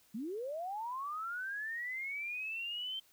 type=linear sweep; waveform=sine; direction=up; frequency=198.1 to 3136 Hz; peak=-37 dBFS; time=0.14-3 s; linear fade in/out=10 ms; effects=white hiss -67 dBFS RMS until 3.12 s